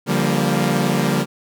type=chord; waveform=sawtooth; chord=G minor seventh; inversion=second; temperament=equal with one note detuned; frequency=143.64 / 174.61 / 196 / 233.1 Hz; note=D3 / F3 / G3 / Bb3; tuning=-38 / 0 / 0 / 0 cents; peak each=-18 dBFS; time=0.06-1.26 s; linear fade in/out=50 ms; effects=none